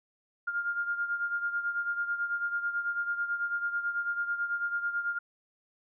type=beating tone pair; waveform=sine; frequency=1405 / 1414.1 Hz; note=F6 / F6; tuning=+10 / +21 cents; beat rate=9.1 Hz; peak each=-30 / -36 dBFS; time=0.47-5.19 s; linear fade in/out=10 ms; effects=none